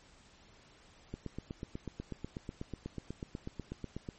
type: click train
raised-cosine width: 3 ms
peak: -26 dBFS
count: 25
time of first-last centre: 1.14-4.088 s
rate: 8.14 Hz
effects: pink hiss -61 dBFS RMS until 4.18 s + MP3 32 kbps